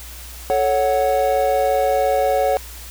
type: chord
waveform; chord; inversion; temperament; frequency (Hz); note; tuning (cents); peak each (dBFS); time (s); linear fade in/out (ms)
triangle; F# minor; first; equal with one note detuned; 437.2 / 554.4 / 740; A4 / C#5 / F#5; -11 / 0 / 0; -21 / -16 / -17; 0.5-2.57; 0
effects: added 60 Hz sine -36 dBFS peak until 2.9 s + white hiss -38 dBFS RMS until 2.9 s